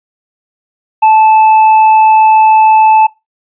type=tone with hard clipping; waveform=triangle; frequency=873 Hz; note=A5; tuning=14 cents flat; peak=-4 dBFS; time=1.02-3.07 s; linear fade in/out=10 ms; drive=7 dB; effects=noise-tail reverb RT60 0.2 s tail -20 dB re dry + resampled to 8000 Hz